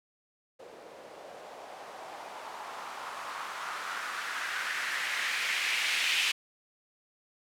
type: noise with low-pass filter sweep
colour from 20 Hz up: violet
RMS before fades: -35 dBFS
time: 0.59-6.32 s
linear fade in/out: 10 ms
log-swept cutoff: 480 to 2700 Hz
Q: 2.4
effects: none